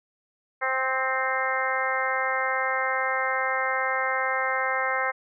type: harmonic tone with a mistuned harmonic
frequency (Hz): 262.4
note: C4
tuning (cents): +5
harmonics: 2 / 3 / 4 / 5 / 6 / 7 / 8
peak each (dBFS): -31 / -31 / -31 / -31 / -31 / -31 / -31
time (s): 0.61-5.12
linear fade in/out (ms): 20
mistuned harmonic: 5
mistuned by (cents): -17
effects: none